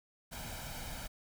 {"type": "noise with comb filter", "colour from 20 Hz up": "pink", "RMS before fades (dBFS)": -43, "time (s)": [0.31, 1.08], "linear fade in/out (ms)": 20, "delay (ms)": 1.3, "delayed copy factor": 0.6, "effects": []}